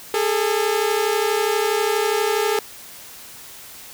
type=tone pair together; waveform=sawtooth; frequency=410.3 / 442.6 Hz; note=G#4 / A4; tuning=-21 / +10 cents; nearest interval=minor second; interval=131 cents; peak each=-17 dBFS; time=0.14-2.59 s; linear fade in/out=2 ms; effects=white hiss -40 dBFS RMS until 3.93 s

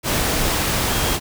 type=tone in noise; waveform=sine; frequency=3241 Hz; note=G#7; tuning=43 cents flat; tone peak=-31 dBFS; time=0.88-1.18 s; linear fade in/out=50 ms; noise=pink; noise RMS=-20 dBFS; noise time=0.03-1.2 s; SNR=-14 dB; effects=none

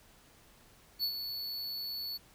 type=tone with ADSR envelope; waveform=square; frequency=4435 Hz; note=C#8; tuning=in tune; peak=-29 dBFS; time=0.99-2.18 s; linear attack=44 ms; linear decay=79 ms; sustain=-8 dB; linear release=19 ms; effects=pink hiss -61 dBFS RMS until 2.34 s

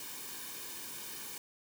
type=noise with comb filter; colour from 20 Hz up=white; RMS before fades=-44 dBFS; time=0-1.38 s; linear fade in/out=2 ms; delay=1.5 ms; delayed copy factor=-0.65; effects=none

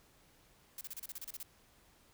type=noise bursts; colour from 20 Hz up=blue; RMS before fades=-44 dBFS; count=11; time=0.78-1.43 s; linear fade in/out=2 ms; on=30 ms; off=32 ms; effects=pink hiss -66 dBFS RMS until 2.13 s

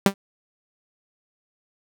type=tone with exponential decay; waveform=sawtooth; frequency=196.8 Hz; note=G3; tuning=7 cents sharp; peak=-5 dBFS; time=0.06-0.14 s; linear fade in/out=2 ms; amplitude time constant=17 ms; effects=none

